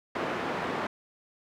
pink band-pass noise, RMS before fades -32 dBFS, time 0.15-0.87 s, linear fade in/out 5 ms, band 260 to 1800 Hz, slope 12 dB/octave, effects none

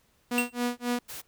sawtooth tone with tremolo, 243 Hz, B3, 28 cents flat, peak -21 dBFS, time 0.31-0.99 s, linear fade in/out 5 ms, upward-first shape sine, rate 3.7 Hz, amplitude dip 100%
square tone with exponential decay, 2729 Hz, F7, 41 cents flat, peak -22 dBFS, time 0.38-0.54 s, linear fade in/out 1 ms, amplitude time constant 34 ms
white noise, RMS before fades -40 dBFS, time 1.08-1.22 s, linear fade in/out 20 ms
effects pink hiss -67 dBFS RMS until 1.27 s

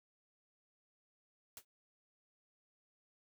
white noise with exponential decay, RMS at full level -45 dBFS, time 1.57-1.65 s, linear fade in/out 2 ms, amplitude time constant 16 ms, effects none

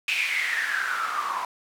white noise with band-pass filter sweep, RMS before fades -27 dBFS, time 0.08-1.45 s, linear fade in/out 2 ms, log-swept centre 2600 to 990 Hz, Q 9.5, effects none

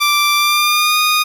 15% pulse tone with pitch glide, 1174.7 to 1231 Hz, D6 to D#6, 0 to -19 cents, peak -5 dBFS, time 0-1.24 s, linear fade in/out 20 ms, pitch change +81 cents, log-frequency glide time 0.36-0.99 s, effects none

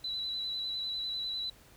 sine tone with vibrato, 3964 Hz, B7, 6 cents sharp, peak -33 dBFS, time 0.04-1.5 s, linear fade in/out 5 ms, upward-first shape square, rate 10 Hz, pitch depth 23 cents each way, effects added 50 Hz sine -64 dBFS peak until 1.76 s + pink hiss -59 dBFS RMS until 1.76 s

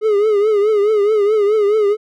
triangle tone with vibrato, 419.4 Hz, G#4, 17 cents sharp, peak -9 dBFS, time 0.01-1.97 s, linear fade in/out 50 ms, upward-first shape triangle, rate 4.7 Hz, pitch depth 100 cents each way, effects none

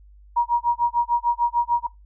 sine tone with tremolo, 951 Hz, A#5, 34 cents sharp, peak -14 dBFS, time 0.36-1.87 s, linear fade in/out 10 ms, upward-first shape sine, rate 6.7 Hz, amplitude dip 100%, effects noise-tail reverb RT60 0.2 s tail -21 dB re dry + added 50 Hz sine -46 dBFS peak until 2.05 s

